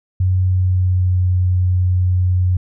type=tone with pitch glide; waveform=sine; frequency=92.5 to 91.02 Hz; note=F#2 to F#2; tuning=0 to -28 cents; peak=-12 dBFS; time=0.2-2.57 s; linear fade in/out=5 ms; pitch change=-28 cents; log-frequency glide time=0.42-1.22 s; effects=none